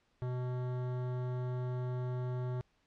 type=tone with hard clipping; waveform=sine; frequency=125.3 Hz; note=B2; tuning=25 cents sharp; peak=-36 dBFS; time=0.22-2.61 s; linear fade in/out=0 ms; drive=16 dB; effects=pink hiss -74 dBFS RMS until 2.86 s + low-pass 5000 Hz 12 dB/octave